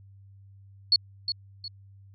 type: tone with echo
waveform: sine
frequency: 4370 Hz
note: C#8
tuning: 26 cents flat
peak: -16 dBFS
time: 0.92-0.96 s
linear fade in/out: 2 ms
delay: 360 ms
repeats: 2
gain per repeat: -9 dB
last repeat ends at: 1.68 s
effects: added 98 Hz sine -49 dBFS peak until 2.14 s